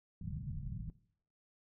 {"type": "low-pass noise", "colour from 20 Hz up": "white", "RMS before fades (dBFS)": -42, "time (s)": [0.21, 0.9], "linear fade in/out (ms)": 2, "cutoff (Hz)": 180, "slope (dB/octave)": 48, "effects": ["noise-tail reverb RT60 0.6 s tail -18 dB re dry"]}